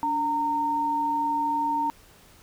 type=tone pair together; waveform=sine; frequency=289.4 / 918.8 Hz; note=D4 / A#5; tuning=-25 / -25 cents; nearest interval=octave + minor sixth; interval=2000 cents; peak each=-32 / -23 dBFS; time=0.03-1.9 s; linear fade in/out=0 ms; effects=pink hiss -54 dBFS RMS until 2.42 s